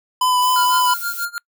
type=tone with vibrato; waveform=square; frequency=1002 Hz; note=B5; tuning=25 cents sharp; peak=-15 dBFS; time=0.21-0.94 s; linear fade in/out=5 ms; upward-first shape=triangle; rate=4.1 Hz; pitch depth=18 cents each way
type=noise; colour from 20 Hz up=violet; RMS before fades=-29 dBFS; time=0.42-1.25 s; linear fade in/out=0 ms
type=tone with tremolo; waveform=square; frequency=1404 Hz; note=F6; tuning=9 cents sharp; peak=-21 dBFS; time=0.56-1.38 s; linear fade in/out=0 ms; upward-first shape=sine; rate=6.3 Hz; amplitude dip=95%
effects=noise-tail reverb RT60 0.1 s tail -26 dB re dry